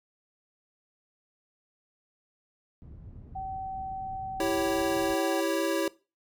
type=low-pass noise; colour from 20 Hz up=white; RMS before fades=-46 dBFS; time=2.82-5.15 s; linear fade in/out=0 ms; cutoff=110 Hz; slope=12 dB/octave
type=tone; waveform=sine; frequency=765 Hz; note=G5; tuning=42 cents flat; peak=-33 dBFS; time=3.35-5.41 s; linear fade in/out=10 ms
type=chord; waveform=square; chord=C# diminished; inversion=first; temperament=equal; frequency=329.6 / 392 / 554.4 Hz; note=E4 / G4 / C#5; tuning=0 / 0 / 0 cents; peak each=-30 / -33 / -31 dBFS; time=4.4-5.88 s; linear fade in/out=2 ms
effects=noise-tail reverb RT60 0.3 s tail -20 dB re dry